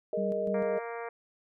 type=chord; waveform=sine; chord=Ab suspended second; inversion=none; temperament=equal; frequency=415.3 / 466.2 / 622.3 Hz; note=Ab4 / Bb4 / Eb5; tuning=0 / 0 / 0 cents; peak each=-36 / -33 / -31 dBFS; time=0.13-0.79 s; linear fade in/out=2 ms
type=tone with tremolo; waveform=sine; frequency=196 Hz; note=G3; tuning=in tune; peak=-32 dBFS; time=0.17-0.78 s; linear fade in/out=10 ms; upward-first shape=square; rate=3.3 Hz; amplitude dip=60%
type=harmonic tone; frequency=233.1 Hz; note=A#3; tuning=in tune; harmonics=2 / 3 / 4 / 5 / 6 / 7 / 8 / 9 / 10; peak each=-38 / -42 / -44 / -46 / -48 / -49 / -50 / -51 / -52 dBFS; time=0.54-1.09 s; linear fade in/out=5 ms
effects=none